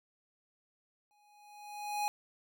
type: tone with exponential growth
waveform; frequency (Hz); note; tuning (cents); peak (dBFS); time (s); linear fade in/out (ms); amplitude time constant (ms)
square; 830.6; G#5; 0; -30; 1.11-2.08; 0; 210
effects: none

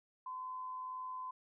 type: tone with amplitude modulation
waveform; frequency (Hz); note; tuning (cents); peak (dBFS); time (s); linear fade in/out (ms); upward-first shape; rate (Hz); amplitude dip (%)
sine; 1022; C6; -41; -39; 0.26-1.31; 5; sine; 102; 35
effects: none

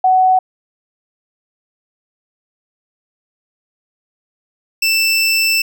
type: tone pair in turn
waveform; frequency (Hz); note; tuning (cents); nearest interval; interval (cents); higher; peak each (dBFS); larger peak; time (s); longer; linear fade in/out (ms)
sine / 25% pulse; 747 / 2662; F#5 / E7; +16 / +16; octave + minor seventh; 2200; second; -8; neither; 0.04-0.39 / 4.82-5.62; second; 5
effects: none

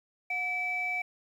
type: tone pair together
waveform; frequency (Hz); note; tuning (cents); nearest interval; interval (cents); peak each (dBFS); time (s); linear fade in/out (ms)
sine; 727 / 2306; F#5 / D7; -31 / -32; octave + minor sixth; 1999; -36 / -29; 0.3-1.02; 5
effects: tanh soft clip ceiling -22 dBFS + 10-bit

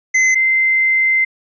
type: tone pair in turn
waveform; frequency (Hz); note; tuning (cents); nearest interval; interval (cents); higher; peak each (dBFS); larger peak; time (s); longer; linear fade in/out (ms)
square / sine; 2051 / 2076; C7 / C7; -35 / -14; unison; 21; second; -11; neither; 0.14-0.35 / 0.35-1.25; second; 10
effects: resampled to 16000 Hz

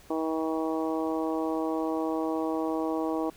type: harmonic tone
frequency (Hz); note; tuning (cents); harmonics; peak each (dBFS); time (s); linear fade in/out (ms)
159.8; D#3; +47; 2 / 3 / 4 / 5 / 6 / 7; -29 / -33 / -35 / -37 / -39 / -40; 0.1-3.3; 5
effects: pink hiss -55 dBFS RMS until 3.36 s

